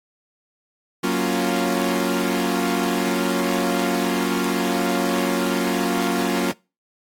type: chord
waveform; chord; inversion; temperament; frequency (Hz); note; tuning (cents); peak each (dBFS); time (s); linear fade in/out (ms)
sawtooth; Gb major seventh; none; equal; 185 / 233.1 / 277.2 / 349.2; Gb3 / Bb3 / Db4 / F4; 0 / 0 / 0 / 0; -21; 1.03-6.52; 10
effects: noise-tail reverb RT60 0.3 s tail -24 dB re dry + AAC 64 kbps